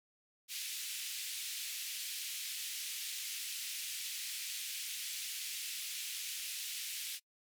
pink band-pass noise, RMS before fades -42 dBFS, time 0.48-7.2 s, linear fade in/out 50 ms, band 2500 to 16000 Hz, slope 24 dB/octave, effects noise-tail reverb RT60 0.1 s tail -23 dB re dry

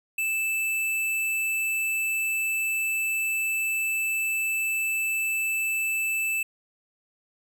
square tone, 2637 Hz, E7, in tune, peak -25 dBFS, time 0.18-6.43 s, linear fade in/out 5 ms, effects none

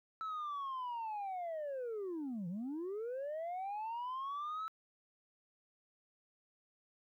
sine linear two-way sweep, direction down then up, 1318.5 to 164.81 to 1318.5 Hz, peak -36 dBFS, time 0.21-4.68 s, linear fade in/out 0 ms, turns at 2.48 s, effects tanh soft clip ceiling -37 dBFS + 13-bit

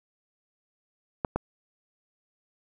clicks, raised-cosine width 1 ms, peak -12 dBFS, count 2, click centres 1.248 / 1.36 s, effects 9-bit

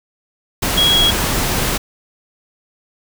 sine tone in noise, 3312 Hz, G#7, 5 cents flat, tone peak -11 dBFS, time 0.77-1.11 s, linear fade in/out 10 ms, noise pink, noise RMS -18 dBFS, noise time 0.62-1.78 s, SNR +4 dB, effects none

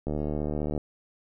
click train, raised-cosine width 2 ms, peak -17 dBFS, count 54, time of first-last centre 0.07-0.778 s, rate 74.9 Hz, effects none

